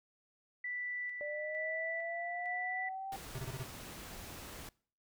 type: tone with tremolo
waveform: sine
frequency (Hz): 1973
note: B6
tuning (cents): -2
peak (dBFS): -37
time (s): 0.64-2.89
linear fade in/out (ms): 5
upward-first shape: square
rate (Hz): 1.1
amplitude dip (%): 35
type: linear sweep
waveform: sine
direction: up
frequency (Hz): 587.3 to 784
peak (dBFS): -39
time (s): 1.21-3.16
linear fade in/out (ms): 0
type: noise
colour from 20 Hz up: pink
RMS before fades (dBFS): -48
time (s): 3.12-4.69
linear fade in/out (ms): 2
type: tone bursts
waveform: square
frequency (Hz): 131.3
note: C3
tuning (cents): +6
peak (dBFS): -39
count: 5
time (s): 3.35-3.631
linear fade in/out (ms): 0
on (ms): 33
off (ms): 29
effects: noise-tail reverb RT60 0.5 s tail -24 dB re dry